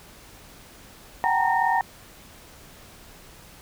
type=tone cluster; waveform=sine; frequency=750 / 787 / 895 / 937 / 1833 Hz; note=F#5 / G5 / A5 / A#5 / A#6; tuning=+23 / +7 / +29 / +9 / -30 cents; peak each=-26 / -26 / -28 / -23 / -27 dBFS; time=1.24-1.81 s; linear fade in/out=0 ms; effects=pink hiss -48 dBFS RMS until 3.61 s